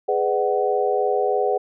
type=chord; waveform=sine; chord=G# half-diminished seventh; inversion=none; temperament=just; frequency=415.3 / 498.4 / 598 / 747.5 Hz; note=G#4 / B4 / D5 / F#5; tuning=0 / +16 / +31 / +17 cents; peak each=-22 / -23 / -27 / -23 dBFS; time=0.08-1.58 s; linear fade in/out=10 ms; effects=none